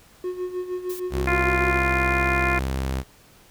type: tone with tremolo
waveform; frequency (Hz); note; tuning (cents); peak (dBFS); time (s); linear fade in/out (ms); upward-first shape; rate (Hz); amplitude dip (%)
triangle; 363.2; F#4; -32; -22; 0.24-1.78; 2; sine; 6.5; 70
type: noise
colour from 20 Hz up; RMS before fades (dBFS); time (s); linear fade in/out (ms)
blue; -38; 0.89-1; 10
type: tone with vibrato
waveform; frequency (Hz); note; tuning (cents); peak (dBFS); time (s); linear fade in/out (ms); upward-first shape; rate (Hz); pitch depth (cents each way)
sawtooth; 66; C2; +16; -20; 1.1-3.04; 50; sine; 1.9; 8
type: harmonic tone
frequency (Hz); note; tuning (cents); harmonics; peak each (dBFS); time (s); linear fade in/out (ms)
349.2; F4; 0; 1 / 2 / 3 / 4 / 5 / 6 / 7; -28 / -28 / -28 / -28 / -28 / -28 / -28; 1.27-2.59; 5
effects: pink hiss -53 dBFS RMS until 3.5 s